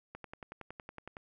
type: click train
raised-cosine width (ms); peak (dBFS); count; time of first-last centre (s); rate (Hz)
0.5; -29; 12; 0.15-1.169; 10.8
effects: none